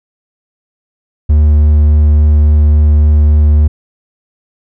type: tone with hard clipping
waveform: triangle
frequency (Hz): 75.3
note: D2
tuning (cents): +44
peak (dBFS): -5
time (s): 1.29-3.68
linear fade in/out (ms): 10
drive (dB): 6
effects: none